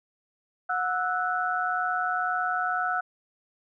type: tone cluster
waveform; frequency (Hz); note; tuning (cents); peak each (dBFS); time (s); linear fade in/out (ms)
sine; 728 / 1316 / 1478; F#5 / E6 / F#6; -28 / -3 / -2; -29; 0.69-3.01; 10
effects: none